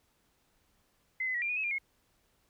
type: tone with pitch steps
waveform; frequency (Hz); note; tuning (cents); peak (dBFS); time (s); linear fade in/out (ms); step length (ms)
sine; 2053 / 2025 / 1921 / 2384 / 2464 / 2572 / 2397 / 2163; C7 / B6 / B6 / D7 / D#7 / E7 / D7 / C#7; -33 / +43 / -48 / +25 / -17 / -43 / +35 / -43; -30; 1.2-1.784; 5; 73
effects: pink hiss -72 dBFS RMS until 2.49 s